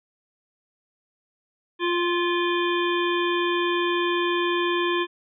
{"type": "harmonic tone with a mistuned harmonic", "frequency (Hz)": 349.2, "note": "F4", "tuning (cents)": 0, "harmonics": [1, 3, 5, 7, 9, 10], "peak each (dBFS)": [-23, -27, -30, -33, -33, -35], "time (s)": [1.79, 5.07], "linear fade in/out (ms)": 50, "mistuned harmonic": 5, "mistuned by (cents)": -17, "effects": []}